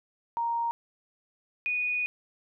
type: tone pair in turn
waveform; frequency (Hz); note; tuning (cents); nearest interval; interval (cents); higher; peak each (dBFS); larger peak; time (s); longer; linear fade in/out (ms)
sine; 933 / 2471; A#5 / D#7; +1 / -13; octave + perfect fourth; 1686; second; -26; neither; 0.37-0.71 / 1.66-2.06; second; 0
effects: none